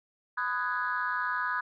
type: chord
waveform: sine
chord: G# minor seventh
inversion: first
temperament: equal with one note detuned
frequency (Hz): 1001 / 1244.5 / 1480 / 1661.2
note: B5 / D#6 / F#6 / G#6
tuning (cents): +23 / 0 / 0 / 0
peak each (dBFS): -33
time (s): 0.37-1.61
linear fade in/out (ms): 10
effects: tanh soft clip ceiling -20 dBFS